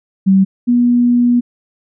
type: tone pair in turn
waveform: sine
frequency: 192.3 / 242.3 Hz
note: G3 / B3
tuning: -33 / -33 cents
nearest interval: major third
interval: 400 cents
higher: second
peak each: -6 / -8 dBFS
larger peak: first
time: 0.26-0.45 / 0.67-1.41 s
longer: second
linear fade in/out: 20 ms
effects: none